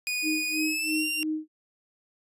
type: tone with pitch glide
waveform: sawtooth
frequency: 2470 to 2772 Hz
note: D#7 to F7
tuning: -13 to -14 cents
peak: -24 dBFS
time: 0.07-1.23 s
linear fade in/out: 0 ms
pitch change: +199 cents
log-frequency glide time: 0.51-1.05 s
type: tone with tremolo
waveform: sine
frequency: 311.1 Hz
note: D#4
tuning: in tune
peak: -25 dBFS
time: 0.22-1.48 s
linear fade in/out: 50 ms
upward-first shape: sine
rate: 3 Hz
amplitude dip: 95%
effects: resampled to 32000 Hz